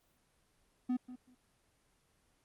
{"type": "tone with echo", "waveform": "triangle", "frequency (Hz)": 250.6, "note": "B3", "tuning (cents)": 25, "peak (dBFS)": -28, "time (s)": [0.89, 0.97], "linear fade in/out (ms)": 10, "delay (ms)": 190, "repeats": 2, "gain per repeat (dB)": -15, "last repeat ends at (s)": 1.35, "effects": ["pink hiss -73 dBFS RMS until 2.44 s", "Opus 24 kbps"]}